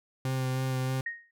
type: tone with vibrato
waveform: 40% pulse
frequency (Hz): 130.3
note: C3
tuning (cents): -7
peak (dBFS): -27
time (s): 0.25-1.01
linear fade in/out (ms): 2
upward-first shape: sine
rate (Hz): 3.2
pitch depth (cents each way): 15
type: tone with exponential decay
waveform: sine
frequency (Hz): 1864.7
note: A#6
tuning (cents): 0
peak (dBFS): -28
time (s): 1.06-1.31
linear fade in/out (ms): 5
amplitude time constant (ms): 53
effects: none